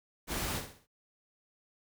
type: noise with echo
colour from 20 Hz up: pink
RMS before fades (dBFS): -35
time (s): 0.27-0.62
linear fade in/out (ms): 50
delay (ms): 63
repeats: 4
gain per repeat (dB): -8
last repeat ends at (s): 0.872
effects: none